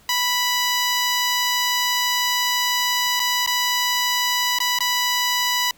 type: tone with dropouts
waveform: 10% pulse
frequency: 986 Hz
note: B5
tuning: 3 cents flat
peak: -10 dBFS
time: 0.09-5.71 s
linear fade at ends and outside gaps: 2 ms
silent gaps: 3.196-3.2 / 3.463-3.474 / 4.587-4.602 / 4.788-4.805 s
effects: pink hiss -53 dBFS RMS until 5.77 s